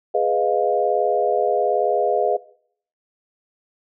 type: chord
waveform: sine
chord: F half-diminished seventh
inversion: first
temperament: equal with one note detuned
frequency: 415.3 / 493.9 / 622.3 / 703.3 Hz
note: Ab4 / Cb5 / Eb5 / F5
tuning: 0 / 0 / 0 / +12 cents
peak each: -22 dBFS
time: 0.14-2.37 s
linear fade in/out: 10 ms
effects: noise-tail reverb RT60 0.6 s tail -20 dB re dry